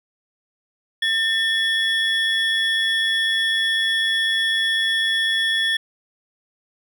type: tone pair together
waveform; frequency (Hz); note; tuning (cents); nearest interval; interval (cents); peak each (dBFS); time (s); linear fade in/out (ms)
triangle; 1798 / 3374; A6 / G#7; +37 / +27; major seventh; 1090; -19 / -19; 1.02-5.77; 5
effects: none